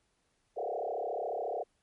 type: tone with frequency modulation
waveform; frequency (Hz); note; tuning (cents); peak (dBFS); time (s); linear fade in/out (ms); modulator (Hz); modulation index
sine; 587.3; D5; 0; -32; 0.56-1.64; 20; 34.1; 5
effects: pink hiss -75 dBFS RMS until 1.82 s + MP3 48 kbps